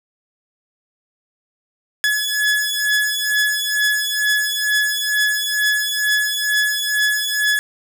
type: beating tone pair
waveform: sawtooth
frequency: 1699 / 1701.2 Hz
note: G#6 / G#6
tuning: +39 / +41 cents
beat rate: 2.2 Hz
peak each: -16 dBFS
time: 2.04-7.59 s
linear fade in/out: 0 ms
effects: none